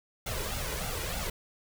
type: noise with flanger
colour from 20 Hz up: pink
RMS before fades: -34 dBFS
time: 0.26-1.3 s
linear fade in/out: 5 ms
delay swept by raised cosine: 1.4 to 2.07 ms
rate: 3.3 Hz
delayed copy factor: +0.7
effects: none